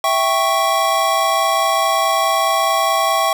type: chord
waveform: square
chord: C# diminished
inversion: first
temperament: equal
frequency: 659.3 / 784 / 1108.7 Hz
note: E5 / G5 / C#6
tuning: 0 / 0 / 0 cents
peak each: -20 / -20 / -18 dBFS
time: 0.04-3.33 s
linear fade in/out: 2 ms
effects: none